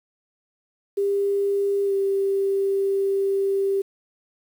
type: tone with pitch glide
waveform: sine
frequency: 399.7 to 392.6 Hz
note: G4 to G4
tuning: +34 to +3 cents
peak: -19 dBFS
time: 0.97-3.82 s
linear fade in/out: 10 ms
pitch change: -31 cents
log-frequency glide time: 1.85-1.93 s
effects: 8-bit

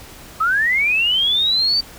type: linear sweep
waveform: sine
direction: up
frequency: 1244.5 to 4639 Hz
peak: -14 dBFS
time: 0.4-1.81 s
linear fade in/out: 10 ms
effects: added 60 Hz sine -48 dBFS peak until 1.98 s + pink hiss -40 dBFS RMS until 1.98 s

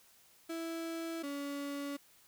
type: tone pair in turn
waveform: 35% pulse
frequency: 329.6 / 283.3 Hz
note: E4 / C#4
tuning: 0 / +38 cents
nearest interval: minor third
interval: 262 cents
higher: first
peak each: -36 / -36 dBFS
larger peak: neither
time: 0.49-1.23 / 1.23-1.97 s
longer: neither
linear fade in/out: 10 ms
effects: white hiss -64 dBFS RMS until 2.27 s

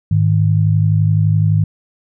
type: tone pair together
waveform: sine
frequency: 103.92 / 155.7 Hz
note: G#2 / D#3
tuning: +2 / +2 cents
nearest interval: perfect fifth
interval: 700 cents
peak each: -12 / -14 dBFS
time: 0.11-1.64 s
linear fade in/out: 5 ms
effects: none

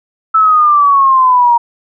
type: exponential sweep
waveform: sine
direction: down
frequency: 1318.5 to 936 Hz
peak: -5 dBFS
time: 0.34-1.58 s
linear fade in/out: 10 ms
effects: none

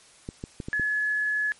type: clicks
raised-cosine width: 3 ms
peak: -20 dBFS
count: 5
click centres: 0.289 / 0.439 / 0.602 / 0.685 / 0.797 s
type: tone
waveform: sine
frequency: 1704 Hz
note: G#6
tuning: 44 cents sharp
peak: -23 dBFS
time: 0.73-1.52 s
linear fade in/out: 0 ms
effects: white hiss -54 dBFS RMS until 1.59 s + MP3 48 kbps

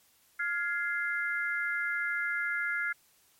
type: tone cluster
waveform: sine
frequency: 1410 / 1676 / 2082 Hz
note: F6 / G#6 / C7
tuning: +16 / +15 / -9 cents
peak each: -32 / -34 / -34 dBFS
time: 0.39-2.93 s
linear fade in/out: 10 ms
effects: white hiss -65 dBFS RMS until 3.39 s + MP3 64 kbps

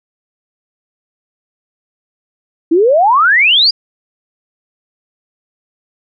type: exponential sweep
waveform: sine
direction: up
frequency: 311.1 to 4978 Hz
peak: -6 dBFS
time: 2.71-3.71 s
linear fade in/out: 10 ms
effects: none

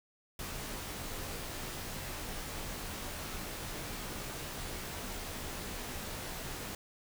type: noise with comb filter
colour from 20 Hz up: pink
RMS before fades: -41 dBFS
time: 0.39-6.75 s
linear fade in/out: 2 ms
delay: 18 ms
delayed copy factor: -0.55
effects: none

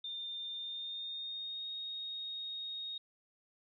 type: tone with pitch glide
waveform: sine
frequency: 3609 to 3732 Hz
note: A7 to A#7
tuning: +43 to +1 cents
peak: -39 dBFS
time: 0.04-2.98 s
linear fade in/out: 5 ms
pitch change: +58 cents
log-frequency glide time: 0.56-1.68 s
effects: none

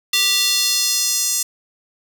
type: tone with high-pass filter sweep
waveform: square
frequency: 392 Hz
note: G4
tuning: in tune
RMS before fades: -18 dBFS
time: 0.13-1.43 s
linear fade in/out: 5 ms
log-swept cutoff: 3300 to 6700 Hz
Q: 2
effects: none

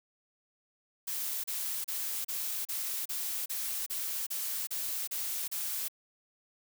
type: noise bursts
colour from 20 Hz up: blue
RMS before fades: -35 dBFS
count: 12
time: 1.07-5.884 s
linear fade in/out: 10 ms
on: 370 ms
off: 34 ms
effects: none

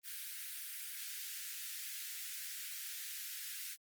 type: high-pass noise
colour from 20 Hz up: white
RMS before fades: -45 dBFS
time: 0.03-3.77 s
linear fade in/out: 50 ms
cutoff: 1500 Hz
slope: 48 dB/octave
effects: Opus 32 kbps

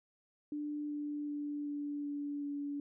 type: tone with pitch steps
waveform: sine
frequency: 295.9 / 294 / 292.2 / 290.3 / 288.5 / 286.6 Hz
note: D4 / D4 / D4 / D4 / D4 / D4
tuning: +13 / +2 / -9 / -20 / -31 / -42 cents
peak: -36 dBFS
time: 0.52-2.8 s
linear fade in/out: 2 ms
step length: 380 ms
effects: none

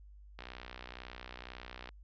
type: click train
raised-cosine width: 0.3 ms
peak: -29 dBFS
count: 94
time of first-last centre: 0.39-1.89 s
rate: 62 Hz
effects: added 50 Hz sine -52 dBFS peak until 2.03 s + resampled to 16000 Hz

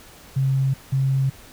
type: tone pair in turn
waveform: sine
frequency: 134.4 / 134.4 Hz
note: C3 / C3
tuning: +47 / +47 cents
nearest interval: unison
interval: 0 cents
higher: neither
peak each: -17 dBFS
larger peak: neither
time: 0.36-0.74 / 0.92-1.3 s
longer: neither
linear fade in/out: 10 ms
effects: pink hiss -46 dBFS RMS until 1.52 s

